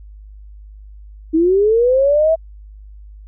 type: linear sweep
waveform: sine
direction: up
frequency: 311.1 to 659.3 Hz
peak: -10 dBFS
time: 1.33-2.36 s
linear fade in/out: 20 ms
effects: added 51 Hz sine -35 dBFS peak until 3.27 s